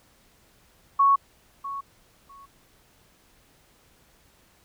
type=tone with echo; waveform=sine; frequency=1108.7 Hz; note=C#6; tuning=in tune; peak=-15 dBFS; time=0.99-1.16 s; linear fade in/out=10 ms; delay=650 ms; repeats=2; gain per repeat=-15 dB; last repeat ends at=2.46 s; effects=pink hiss -60 dBFS RMS until 4.64 s